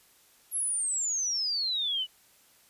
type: exponential sweep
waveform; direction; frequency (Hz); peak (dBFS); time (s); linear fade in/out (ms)
sine; down; 11460 to 2923; -27; 0.51-2.07; 50
effects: white hiss -61 dBFS RMS until 2.69 s + resampled to 32000 Hz